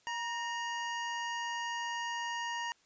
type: harmonic tone with a mistuned harmonic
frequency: 948 Hz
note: A#5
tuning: 29 cents sharp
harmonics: 1 / 2 / 3 / 5 / 6 / 7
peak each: -37 / -39 / -43 / -52 / -53 / -50 dBFS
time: 0.07-2.72 s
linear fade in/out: 0 ms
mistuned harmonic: 2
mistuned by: -47 cents
effects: white hiss -68 dBFS RMS until 2.85 s + resampled to 16000 Hz